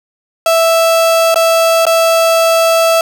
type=tone with dropouts; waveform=35% pulse; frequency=659.3 Hz; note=E5; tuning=in tune; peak=-6 dBFS; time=0.46-3.01 s; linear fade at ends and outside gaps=2 ms; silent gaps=1.344-1.358 / 1.854-1.866 s; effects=none